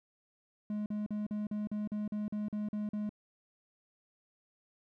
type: tone bursts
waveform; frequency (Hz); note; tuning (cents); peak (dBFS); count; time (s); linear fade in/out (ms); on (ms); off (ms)
triangle; 210; G#3; +19; -31; 12; 0.7-3.093; 2; 160; 43
effects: none